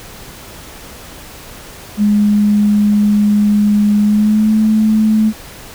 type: tone with pitch glide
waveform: sine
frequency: 207.7 to 216.9 Hz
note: G#3 to A3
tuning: 0 to -25 cents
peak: -8 dBFS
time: 1.97-5.33 s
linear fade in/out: 50 ms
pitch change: +75 cents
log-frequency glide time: 4.01-4.52 s
effects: pink hiss -34 dBFS RMS until 5.74 s